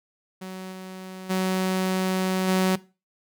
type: tone with level steps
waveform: sawtooth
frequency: 187.1 Hz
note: F#3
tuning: 20 cents sharp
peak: -30 / -32 / -18 / -15 dBFS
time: 0.41-2.76 s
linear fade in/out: 10 ms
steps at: 0.71 / 1.29 / 2.47 s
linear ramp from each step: 20 ms
effects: noise-tail reverb RT60 0.3 s tail -19 dB re dry